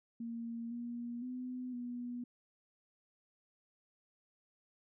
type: tone with pitch steps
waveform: sine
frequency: 232 / 238.2 / 251.9 / 243.4 Hz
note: A#3 / A#3 / B3 / B3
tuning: -8 / +38 / +34 / -25 cents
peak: -39 dBFS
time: 0.2-2.24 s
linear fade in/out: 5 ms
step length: 510 ms
effects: none